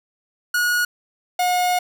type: tone pair in turn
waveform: 45% pulse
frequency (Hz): 1451 / 720.9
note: F#6 / F#5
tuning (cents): -34 / -45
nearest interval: octave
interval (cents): 1211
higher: first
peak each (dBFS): -17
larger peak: neither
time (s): 0.54-0.85 / 1.39-1.79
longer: second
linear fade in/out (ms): 5
effects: none